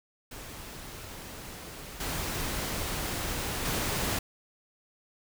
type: noise with level steps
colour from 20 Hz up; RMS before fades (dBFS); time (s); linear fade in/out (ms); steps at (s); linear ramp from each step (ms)
pink; -43 / -33 / -30; 0.31-4.19; 5; 2 / 3.65; 5
effects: none